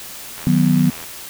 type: click train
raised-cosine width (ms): 0.3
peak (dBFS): -19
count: 55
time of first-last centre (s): 0.38-1.039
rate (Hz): 81.9
type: chord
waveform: sine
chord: B major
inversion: first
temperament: equal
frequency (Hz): 155.56 / 185 / 246.9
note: D#3 / F#3 / B3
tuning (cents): 0 / 0 / 0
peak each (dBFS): -16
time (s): 0.47-0.9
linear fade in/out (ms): 0
effects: white hiss -34 dBFS RMS until 1.29 s